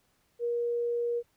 sine tone, 474.8 Hz, A#4, 32 cents sharp, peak -27 dBFS, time 0.39-1.23 s, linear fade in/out 50 ms, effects pink hiss -71 dBFS RMS until 1.36 s

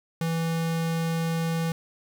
square tone, 164.7 Hz, E3, 1 cent flat, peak -25 dBFS, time 0.21-1.72 s, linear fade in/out 2 ms, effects 9-bit

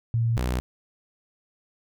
sine / sawtooth tone pair in turn, 115.5 / 62.18 Hz, A#2 / B1, -16 / +12 cents, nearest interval major seventh, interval 1072 cents, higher first, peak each -20 dBFS, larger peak neither, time 0.14-0.37 / 0.37-0.6 s, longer neither, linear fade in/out 0 ms, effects none

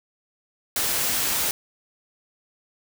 white noise, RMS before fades -24 dBFS, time 0.76-1.51 s, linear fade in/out 2 ms, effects none

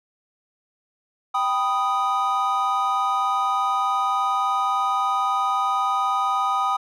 triangle chord, G augmented, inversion none, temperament equal, 784 / 987.8 / 1244.5 Hz, G5 / B5 / D#6, 0 / 0 / 0 cents, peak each -23 / -25 / -20 dBFS, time 1.34-6.77 s, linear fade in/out 10 ms, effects none

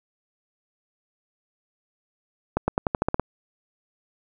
accelerating click train, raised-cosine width 1 ms, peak -7 dBFS, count 9, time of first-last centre 2.57-3.196 s, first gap 110 ms, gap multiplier 0.9, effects none

